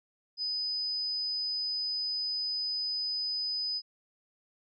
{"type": "tone", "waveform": "sine", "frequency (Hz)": 5000, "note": "D#8", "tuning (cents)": 8, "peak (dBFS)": -30, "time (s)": [0.37, 3.82], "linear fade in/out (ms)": 50, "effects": []}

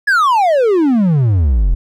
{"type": "exponential sweep", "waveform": "triangle", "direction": "down", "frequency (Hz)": [1732, 38.89], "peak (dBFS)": -7, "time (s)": [0.07, 1.75], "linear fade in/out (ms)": 10, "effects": []}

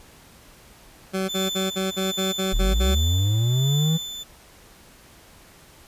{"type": "tone bursts", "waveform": "20% pulse", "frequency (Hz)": 190, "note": "F#3", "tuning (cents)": 46, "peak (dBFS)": -18, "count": 9, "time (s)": [1.13, 2.954], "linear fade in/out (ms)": 20, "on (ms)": 160, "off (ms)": 48}
{"type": "tone with tremolo", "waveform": "35% pulse", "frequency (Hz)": 3520, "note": "A7", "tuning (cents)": 0, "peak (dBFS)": -24, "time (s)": [1.28, 4.24], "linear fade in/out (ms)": 20, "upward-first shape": "sine", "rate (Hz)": 1.3, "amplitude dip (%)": 50}
{"type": "linear sweep", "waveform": "triangle", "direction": "up", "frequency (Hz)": [34.65, 164.81], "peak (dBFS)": -16, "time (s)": [2.52, 3.98], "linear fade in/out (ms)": 20}
{"effects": ["pink hiss -50 dBFS RMS until 5.87 s", "resampled to 32000 Hz"]}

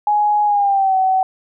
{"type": "tone with pitch glide", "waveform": "sine", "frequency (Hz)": [835, 756.9], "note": ["G#5", "F#5"], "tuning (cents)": [9, 39], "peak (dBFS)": -12, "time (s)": [0.07, 1.23], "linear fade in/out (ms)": 2, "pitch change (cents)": -170, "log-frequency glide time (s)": [0.45, 0.96], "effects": []}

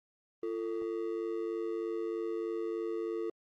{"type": "ring-modulated tone", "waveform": "triangle", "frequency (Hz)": 394.4, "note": "G4", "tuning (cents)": 11, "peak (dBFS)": -28, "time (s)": [0.43, 3.3], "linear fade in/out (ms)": 2, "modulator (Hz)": 51.6, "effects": ["Opus 32 kbps"]}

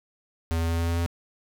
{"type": "tone with pitch steps", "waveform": "square", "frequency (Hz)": [82.41, 82.94, 83.46, 84, 84.53, 85.07], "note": ["E2", "E2", "E2", "E2", "E2", "F2"], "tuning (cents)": [0, 11, 22, 33, 44, -45], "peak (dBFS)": -24, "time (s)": [0.51, 1.062], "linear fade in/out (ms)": 0, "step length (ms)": 92, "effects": []}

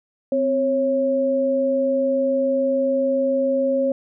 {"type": "tone pair together", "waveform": "sine", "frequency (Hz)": [260, 547], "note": ["C4", "C#5"], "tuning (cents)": [-11, -23], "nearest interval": "octave + minor second", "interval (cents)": 1288, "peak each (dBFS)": [-23, -18], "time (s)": [0.32, 3.92], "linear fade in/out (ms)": 2, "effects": []}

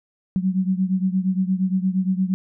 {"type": "beating tone pair", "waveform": "sine", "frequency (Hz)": [185, 193.6], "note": ["F#3", "G3"], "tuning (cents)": [0, -21], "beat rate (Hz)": 8.6, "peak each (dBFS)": [-20, -23], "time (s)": [0.36, 2.34], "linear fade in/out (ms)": 0, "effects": []}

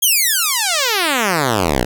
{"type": "exponential sweep", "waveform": "5% pulse", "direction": "down", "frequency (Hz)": [3335, 55], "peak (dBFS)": -3, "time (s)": [0.02, 1.85], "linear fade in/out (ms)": 10, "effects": []}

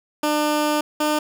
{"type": "tone pair in turn", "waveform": "15% pulse", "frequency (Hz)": [300, 302.1], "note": ["D4", "D4"], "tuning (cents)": [37, 49], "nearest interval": "unison", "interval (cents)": 12, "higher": "second", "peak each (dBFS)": -12, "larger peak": "neither", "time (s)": [[0.23, 0.81], [1, 1.19]], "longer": "first", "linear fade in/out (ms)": 5, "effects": []}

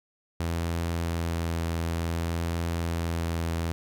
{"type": "tone with vibrato", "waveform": "sawtooth", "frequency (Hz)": 83.7, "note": "E2", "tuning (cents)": 27, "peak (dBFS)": -23, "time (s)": [0.4, 3.72], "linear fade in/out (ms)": 0, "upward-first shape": "triangle", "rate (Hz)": 0.56, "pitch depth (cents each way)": 13, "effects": []}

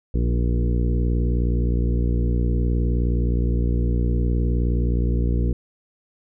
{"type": "harmonic tone with a mistuned harmonic", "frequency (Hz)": 59.4, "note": "A#1", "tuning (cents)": 33, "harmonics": [1, 2, 3, 4, 5, 6, 7, 8], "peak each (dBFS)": [-19, -25, -29, -31, -33, -35, -36, -37], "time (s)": [0.14, 5.53], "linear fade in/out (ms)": 5, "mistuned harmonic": 5, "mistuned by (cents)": 18, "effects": []}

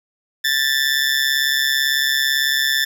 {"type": "tone with amplitude modulation", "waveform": "20% pulse", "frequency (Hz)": 1762, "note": "A6", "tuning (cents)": 2, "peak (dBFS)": -8, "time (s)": [0.44, 2.85], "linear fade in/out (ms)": 10, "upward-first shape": "sine", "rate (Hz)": 138, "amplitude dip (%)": 70, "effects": []}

